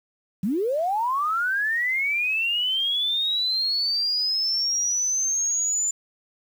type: linear sweep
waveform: sine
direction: up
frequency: 170 to 7120 Hz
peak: -21 dBFS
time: 0.43-5.91 s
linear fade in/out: 5 ms
effects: 8-bit